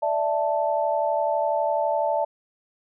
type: chord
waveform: sine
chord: D suspended second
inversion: none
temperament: equal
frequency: 587.3 / 659.3 / 880 Hz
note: D5 / E5 / A5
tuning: 0 / 0 / 0 cents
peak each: -25 dBFS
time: 0.02-2.25 s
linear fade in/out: 10 ms
effects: none